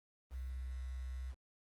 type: tone with quantisation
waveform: sine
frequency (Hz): 64.1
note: C2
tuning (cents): -35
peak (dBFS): -40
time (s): 0.3-1.35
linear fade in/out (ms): 50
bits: 10
effects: Opus 32 kbps